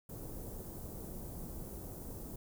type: band-stop noise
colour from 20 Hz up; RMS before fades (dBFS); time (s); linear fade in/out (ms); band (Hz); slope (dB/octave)
pink; -45; 0.09-2.36; 5; 510 to 13000; 12
effects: none